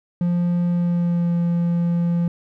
triangle tone with pitch glide, 174.61 to 171.71 Hz, F3 to F3, 0 to -29 cents, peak -15 dBFS, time 0.21-2.28 s, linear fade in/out 2 ms, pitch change -29 cents, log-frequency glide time 0.7-1.35 s, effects none

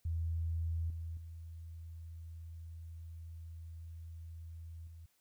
sine tone with level steps, 82.4 Hz, E2, in tune, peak -33 / -39 / -45 / -49 dBFS, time 0.05-5.06 s, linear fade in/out 5 ms, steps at 0.9 / 1.17 / 4.87 s, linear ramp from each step 2 ms, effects white hiss -75 dBFS RMS until 5.2 s

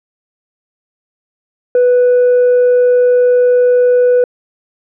sine tone, 493.9 Hz, B4, in tune, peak -4 dBFS, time 1.75-4.24 s, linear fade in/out 2 ms, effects tanh soft clip ceiling -5 dBFS

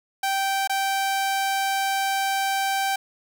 sawtooth tone with dropouts, 780 Hz, G5, 9 cents flat, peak -18 dBFS, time 0.23-2.96 s, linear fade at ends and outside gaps 5 ms, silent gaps 0.675-0.695 s, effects none

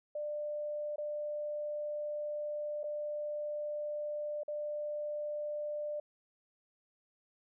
sine tone with dropouts, 595 Hz, D5, 22 cents sharp, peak -35 dBFS, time 0.15-6 s, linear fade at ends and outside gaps 5 ms, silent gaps 0.96-0.981 / 2.833-2.839 / 4.434-4.48 s, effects none

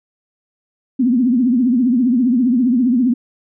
sine tone with vibrato, 246.9 Hz, B3, in tune, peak -11 dBFS, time 0.99-3.14 s, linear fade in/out 10 ms, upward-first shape triangle, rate 15 Hz, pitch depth 170 cents each way, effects none

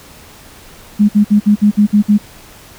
sine tone bursts, 207.7 Hz, G#3, in tune, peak -5 dBFS, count 8, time 0.99-2.182 s, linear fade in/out 20 ms, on 100 ms, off 56 ms, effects pink hiss -39 dBFS RMS until 2.78 s

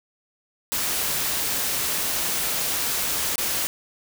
white noise with dropouts, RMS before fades -25 dBFS, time 0.72-3.67 s, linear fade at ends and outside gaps 0 ms, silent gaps 3.357-3.381 s, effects none

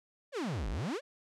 45% pulse exponential two-way sweep, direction down then up, 616 to 43.08 to 616 Hz, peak -33 dBFS, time 0.32-1.01 s, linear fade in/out 50 ms, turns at 0.69 s, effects low-pass 7000 Hz 12 dB/octave

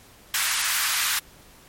pink high-pass noise, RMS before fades -24 dBFS, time 0.34-1.19 s, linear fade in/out 2 ms, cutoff 1200 Hz, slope 24 dB/octave, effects pink hiss -51 dBFS RMS until 1.68 s + MP3 64 kbps

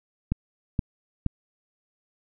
click train, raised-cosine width 5 ms, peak -11 dBFS, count 3, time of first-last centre 0.32-1.263 s, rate 2.12 Hz, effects none

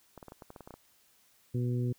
clicks, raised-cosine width 1 ms, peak -32 dBFS, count 11, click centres 0.177 / 0.228 / 0.283 / 0.321 / 0.422 / 0.504 / 0.562 / 0.607 / 0.675 / 0.707 / 0.74 s
harmonic tone, 122.7 Hz, B2, 11 cents flat, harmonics 1 / 2 / 3 / 4, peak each -29 / -36 / -39 / -47 dBFS, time 1.54-1.93 s, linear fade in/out 10 ms
effects white hiss -66 dBFS RMS until 1.98 s

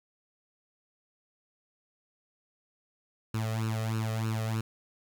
sawtooth tone with flanger, 111 Hz, A2, 16 cents sharp, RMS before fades -31 dBFS, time 3.34-4.61 s, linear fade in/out 5 ms, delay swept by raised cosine 0.73 to 1.63 ms, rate 3.2 Hz, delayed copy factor +0.8, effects 10-bit

